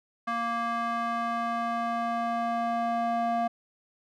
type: tone with band-pass filter sweep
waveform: square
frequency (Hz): 233.1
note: A#3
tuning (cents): 0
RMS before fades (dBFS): -29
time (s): 0.27-3.48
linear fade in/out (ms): 10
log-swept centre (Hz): 1200 to 750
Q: 2.3
effects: none